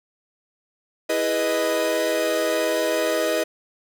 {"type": "chord", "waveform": "45% pulse", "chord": "E major seventh", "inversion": "none", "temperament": "equal", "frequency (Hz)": [329.6, 415.3, 493.9, 622.3], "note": ["E4", "G#4", "B4", "D#5"], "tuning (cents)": [0, 0, 0, 0], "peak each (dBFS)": [-28, -29, -26, -23], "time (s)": [1.09, 3.44], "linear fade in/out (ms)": 10, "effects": []}